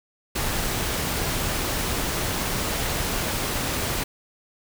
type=noise; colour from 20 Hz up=pink; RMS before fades=-26 dBFS; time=0.35-4.04 s; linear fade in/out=10 ms; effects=none